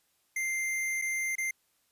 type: tone with dropouts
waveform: square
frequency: 2093 Hz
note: C7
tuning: in tune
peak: -30 dBFS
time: 0.36-1.51 s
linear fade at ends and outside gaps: 5 ms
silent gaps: 1.016-1.02 / 1.355-1.381 s
effects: white hiss -72 dBFS RMS until 1.91 s + resampled to 32000 Hz